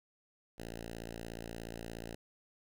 5% pulse tone with notch filter, 56.9 Hz, A#1, 41 cents flat, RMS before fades -45 dBFS, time 0.58-2.15 s, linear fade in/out 5 ms, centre 1100 Hz, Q 1.4, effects none

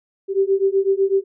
sine beating tone pair, 385.7 / 393.7 Hz, G4 / G4, -28 / +8 cents, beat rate 8 Hz, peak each -18 dBFS, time 0.28-1.24 s, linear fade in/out 50 ms, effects none

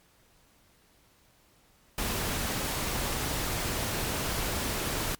pink noise, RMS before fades -31 dBFS, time 1.98-5.15 s, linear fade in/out 2 ms, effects pink hiss -63 dBFS RMS until 5.19 s + MP3 96 kbps

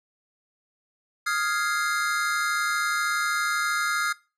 square chord, F minor seventh, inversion third, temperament equal, 1244.5 / 1396.9 / 1661.2 / 2093 Hz, Eb6 / F6 / Ab6 / C7, 0 / 0 / 0 / 0 cents, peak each -30 / -28 / -31 / -32 dBFS, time 1.26-4.13 s, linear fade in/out 10 ms, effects noise-tail reverb RT60 0.3 s tail -21 dB re dry + low-pass 12000 Hz 12 dB/octave

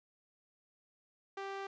sawtooth tone with band-pass filter, 392 Hz, G4, in tune, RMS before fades -42 dBFS, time 1.37-1.67 s, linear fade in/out 5 ms, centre 1100 Hz, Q 0.59, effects resampled to 16000 Hz + 11-bit

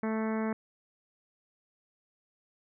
harmonic tone, 220 Hz, A3, in tune, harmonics 1 / 2 / 3 / 4 / 5 / 6 / 7 / 8 / 9 / 10, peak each -30 / -36 / -40 / -42 / -44 / -46 / -47 / -48 / -49 / -50 dBFS, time 0.03-0.53 s, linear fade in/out 2 ms, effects none

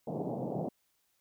pink band-pass noise, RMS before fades -36 dBFS, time 0.07-0.69 s, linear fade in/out 5 ms, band 130 to 790 Hz, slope 48 dB/octave, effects white hiss -75 dBFS RMS until 1.2 s

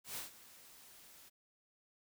white noise with ADSR envelope, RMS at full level -42 dBFS, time 0.04-1.3 s, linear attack 120 ms, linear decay 140 ms, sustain -17 dB, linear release 22 ms, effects none

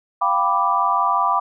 sine chord, G dominant seventh, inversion third, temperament equal, 698.5 / 784 / 987.8 / 1174.7 Hz, F5 / G5 / B5 / D6, 0 / 0 / 0 / 0 cents, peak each -25 / -23 / -20 / -19 dBFS, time 0.21-1.4 s, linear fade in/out 10 ms, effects none

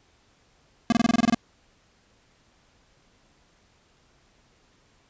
square tone bursts, 233.1 Hz, A#3, in tune, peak -17 dBFS, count 10, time 0.9-1.346 s, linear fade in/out 2 ms, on 23 ms, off 24 ms, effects pink hiss -62 dBFS RMS until 5.09 s + resampled to 16000 Hz

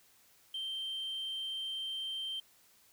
sine tone, 3136 Hz, G7, in tune, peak -34 dBFS, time 0.54-2.4 s, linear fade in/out 5 ms, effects tanh soft clip ceiling -34 dBFS + white hiss -65 dBFS RMS until 2.92 s

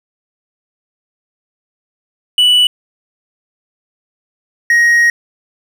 triangle tone pair in turn, 2960 / 1881.5 Hz, F#7 / A#6, 0 / +16 cents, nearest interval minor sixth, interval 784 cents, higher first, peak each -5 dBFS, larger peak neither, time 2.38-2.67 / 4.7-5.1 s, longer second, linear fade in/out 2 ms, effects none

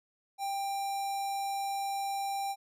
square tone with notch filter, 791 Hz, G5, 15 cents sharp, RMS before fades -34 dBFS, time 0.38-2.56 s, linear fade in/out 50 ms, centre 2800 Hz, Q 1.5, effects resampled to 32000 Hz

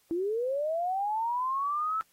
sine linear sweep, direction up, 323.1 to 1321 Hz, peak -27 dBFS, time 0.11-2.01 s, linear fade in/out 0 ms, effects white hiss -67 dBFS RMS until 2.12 s + AAC 48 kbps

